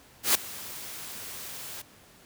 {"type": "noise with ADSR envelope", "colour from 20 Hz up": "white", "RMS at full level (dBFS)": -20, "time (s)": [0.23, 1.82], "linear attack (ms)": 120, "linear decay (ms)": 4, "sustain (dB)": -20, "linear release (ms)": 8, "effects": ["pink hiss -55 dBFS RMS until 2.25 s", "high-pass 60 Hz 12 dB/octave"]}